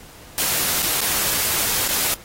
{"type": "noise with dropouts", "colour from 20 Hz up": "white", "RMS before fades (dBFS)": -21, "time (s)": [0.38, 2.14], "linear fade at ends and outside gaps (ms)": 0, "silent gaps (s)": [[0.822, 0.826], [1.007, 1.015], [1.877, 1.888]], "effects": ["pink hiss -44 dBFS RMS until 2.24 s", "AAC 48 kbps"]}